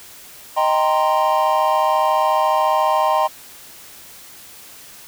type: chord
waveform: triangle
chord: C minor seventh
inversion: first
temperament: equal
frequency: 622.3 / 784 / 932.3 / 1046.5 Hz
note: Eb5 / G5 / Bb5 / C6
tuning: 0 / 0 / 0 / 0 cents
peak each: -18 dBFS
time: 0.56-3.28 s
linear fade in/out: 20 ms
effects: white hiss -41 dBFS RMS until 5.07 s